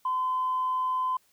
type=tone; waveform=sine; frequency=1023 Hz; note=C6; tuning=39 cents flat; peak=-24 dBFS; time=0.05-1.17 s; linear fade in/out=5 ms; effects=tanh soft clip ceiling -20 dBFS + white hiss -66 dBFS RMS until 1.32 s